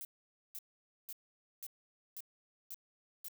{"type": "noise bursts", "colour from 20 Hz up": "violet", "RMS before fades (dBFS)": -45, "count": 7, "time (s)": [0.01, 3.283], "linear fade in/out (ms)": 0, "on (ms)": 39, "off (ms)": 500, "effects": []}